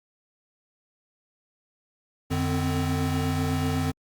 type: tone cluster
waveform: square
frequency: 88.9 / 149.6 / 258.6 Hz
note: F2 / D3 / C4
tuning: +31 / +32 / -20 cents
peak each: -29 dBFS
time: 2.3-3.92 s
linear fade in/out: 20 ms
effects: Opus 48 kbps